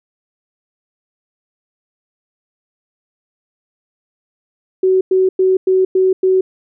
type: tone bursts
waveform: sine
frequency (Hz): 375.5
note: F#4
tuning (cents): +26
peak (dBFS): -9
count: 6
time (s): 4.83-6.41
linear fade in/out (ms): 5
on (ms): 180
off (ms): 100
effects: none